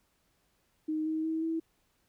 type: tone with pitch steps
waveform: sine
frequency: 311.1 / 315.8 / 320.6 / 325.4 Hz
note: D#4 / D#4 / E4 / E4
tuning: 0 / +26 / -48 / -22 cents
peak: -29 dBFS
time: 0.88-1.6 s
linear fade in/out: 10 ms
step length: 180 ms
effects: pink hiss -73 dBFS RMS until 2.08 s